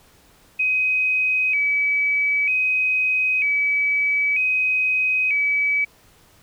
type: tone with vibrato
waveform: sine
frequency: 2400 Hz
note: D7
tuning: 37 cents sharp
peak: -17 dBFS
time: 0.59-5.85 s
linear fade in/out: 10 ms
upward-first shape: square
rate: 0.53 Hz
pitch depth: 84 cents each way
effects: pink hiss -54 dBFS RMS until 6.42 s